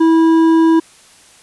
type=tone with hard clipping; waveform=triangle; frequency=326 Hz; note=E4; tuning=19 cents flat; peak=-9 dBFS; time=0-0.8 s; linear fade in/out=10 ms; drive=11 dB; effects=white hiss -45 dBFS RMS until 1.42 s + resampled to 24000 Hz